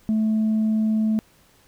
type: tone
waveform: sine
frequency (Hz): 217.9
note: A3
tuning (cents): -17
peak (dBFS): -16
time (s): 0.09-1.19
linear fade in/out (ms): 0
effects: tanh soft clip ceiling -16 dBFS + pink hiss -57 dBFS RMS until 1.67 s